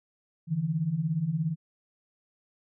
sine beating tone pair, 146.83 / 163.83 Hz, D3 / E3, 0 / -10 cents, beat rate 17 Hz, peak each -31 / -27 dBFS, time 0.47-1.56 s, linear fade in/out 50 ms, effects none

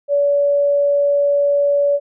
sine tone, 571 Hz, D5, 49 cents flat, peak -12 dBFS, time 0.08-2 s, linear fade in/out 50 ms, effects none

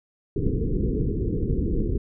pink low-pass noise, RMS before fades -24 dBFS, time 0.36-1.98 s, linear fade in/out 2 ms, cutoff 470 Hz, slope 96 dB/octave, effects none

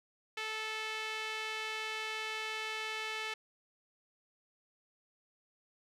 sawtooth tone with band-pass filter, 437.1 Hz, A4, 11 cents flat, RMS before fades -39 dBFS, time 0.37-3.34 s, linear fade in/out 5 ms, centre 2600 Hz, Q 1.5, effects none

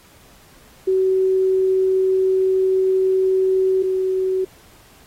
sine tone pair in turn, 377.9 / 376.1 Hz, F#4 / F#4, +37 / +28 cents, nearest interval unison, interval 9 cents, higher first, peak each -14 / -17 dBFS, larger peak first, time 0.87-3.83 / 3.83-4.45 s, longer first, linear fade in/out 10 ms, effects pink hiss -50 dBFS RMS until 5.06 s + AAC 48 kbps

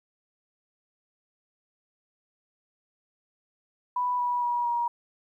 sine tone with pitch steps, 987.8 / 975.3 / 963 / 950.9 Hz, B5 / B5 / B5 / A#5, 0 / -22 / -44 / +34 cents, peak -24 dBFS, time 3.96-4.88 s, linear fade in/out 5 ms, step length 230 ms, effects 11-bit

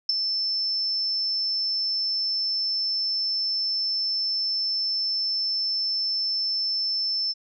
sine tone with ADSR envelope, 5300 Hz, E8, 9 cents sharp, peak -16 dBFS, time 0.09-7.34 s, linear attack 4 ms, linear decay 15 ms, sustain -7 dB, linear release 33 ms, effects none

